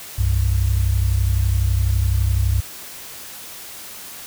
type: tone pair together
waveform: sine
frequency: 64.07 / 96 Hz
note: C2 / G2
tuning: -36 / -36 cents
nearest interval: perfect fifth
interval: 700 cents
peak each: -17 dBFS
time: 0.18-2.61 s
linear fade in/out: 10 ms
effects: tanh soft clip ceiling -8 dBFS + white hiss -36 dBFS RMS until 4.26 s